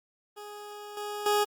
20% pulse tone with level steps, 415.3 Hz, G#4, in tune, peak -36 / -29 / -18 dBFS, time 0.36-1.45 s, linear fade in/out 20 ms, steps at 0.97 / 1.26 s, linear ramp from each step 2 ms, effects Opus 32 kbps

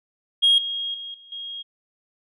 sine tone with level steps, 3265 Hz, G#7, 30 cents flat, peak -12 / -25 / -32 / -45 / -31 dBFS, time 0.42-1.63 s, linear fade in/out 20 ms, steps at 0.58 / 0.94 / 1.14 / 1.32 s, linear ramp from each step 2 ms, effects tanh soft clip ceiling -10 dBFS

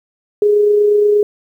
sine tone with amplitude modulation, 415.3 Hz, G#4, in tune, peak -7 dBFS, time 0.42-1.23 s, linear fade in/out 2 ms, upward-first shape sine, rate 28.5 Hz, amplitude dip 30%, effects 8-bit

